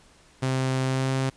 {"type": "tone with pitch glide", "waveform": "sawtooth", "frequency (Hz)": [131.1, 132.7], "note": ["C3", "C3"], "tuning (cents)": [4, 25], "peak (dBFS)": -19, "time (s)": [0.42, 1.3], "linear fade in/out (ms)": 10, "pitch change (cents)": 21, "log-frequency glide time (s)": [0.83, 1.13], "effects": ["pink hiss -56 dBFS RMS until 1.36 s", "resampled to 22050 Hz"]}